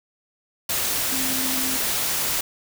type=tone in noise; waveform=sine; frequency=261.5 Hz; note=C4; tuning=1 cent flat; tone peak=-30 dBFS; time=1.12-1.77 s; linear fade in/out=5 ms; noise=white; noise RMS=-24 dBFS; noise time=0.69-2.41 s; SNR=-9 dB; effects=none